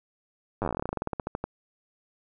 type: slowing click train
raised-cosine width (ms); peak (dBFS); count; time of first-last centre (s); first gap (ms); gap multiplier
1; -15; 24; 0.62-1.44; 9; 1.11
effects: none